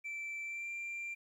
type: tone with pitch glide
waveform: sine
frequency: 2332 to 2370 Hz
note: D7 to D7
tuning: -13 to +15 cents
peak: -36 dBFS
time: 0.04-1.15 s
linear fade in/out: 20 ms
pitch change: +28 cents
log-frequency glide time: 0.43-0.71 s
effects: tanh soft clip ceiling -38 dBFS + 12-bit